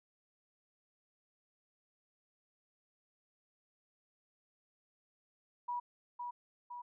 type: tone with echo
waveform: sine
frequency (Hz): 970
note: B5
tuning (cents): -31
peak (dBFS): -35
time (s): 5.68-5.8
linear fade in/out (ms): 10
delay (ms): 510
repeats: 2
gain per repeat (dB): -4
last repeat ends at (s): 6.82
effects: none